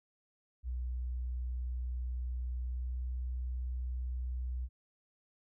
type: tone with pitch glide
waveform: sine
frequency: 61.74 to 62.31 Hz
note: B1 to B1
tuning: 0 to +16 cents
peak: -34 dBFS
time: 0.63-4.69 s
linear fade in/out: 50 ms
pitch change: +16 cents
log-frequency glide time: 2.64-2.93 s
effects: none